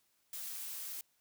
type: noise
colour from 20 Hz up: blue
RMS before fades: -43 dBFS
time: 0.33-1.01 s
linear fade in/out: 2 ms
effects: white hiss -75 dBFS RMS until 1.2 s